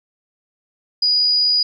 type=tone; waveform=sine; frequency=4912 Hz; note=D#8; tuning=23 cents flat; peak=-13 dBFS; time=1.02-1.63 s; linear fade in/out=5 ms; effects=9-bit